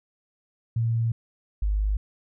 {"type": "tone pair in turn", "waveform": "sine", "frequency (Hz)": [114.9, 51.18], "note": ["A#2", "G#1"], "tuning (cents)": [-25, -25], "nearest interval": "octave + major second", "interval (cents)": 1400, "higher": "first", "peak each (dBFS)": -21, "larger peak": "neither", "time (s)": [[0.76, 1.12], [1.62, 1.97]], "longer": "first", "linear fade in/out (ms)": 5, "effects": []}